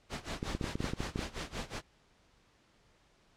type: noise with tremolo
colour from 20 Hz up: pink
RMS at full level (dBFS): -37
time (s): 0.09-1.82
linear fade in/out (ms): 50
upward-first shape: sine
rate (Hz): 5.5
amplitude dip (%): 90
type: clicks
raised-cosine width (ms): 3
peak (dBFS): -21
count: 11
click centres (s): 0.429 / 0.55 / 0.612 / 0.642 / 0.755 / 0.805 / 0.843 / 0.935 / 1.005 / 1.159 / 1.192
effects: pink hiss -67 dBFS RMS until 3.36 s + low-pass 6000 Hz 12 dB/octave